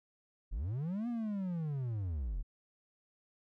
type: linear two-way sweep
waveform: triangle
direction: up then down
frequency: 34.65 to 243.5 to 34.65 Hz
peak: -32 dBFS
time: 0.51-2.43 s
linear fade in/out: 20 ms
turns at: 1.08 s
effects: none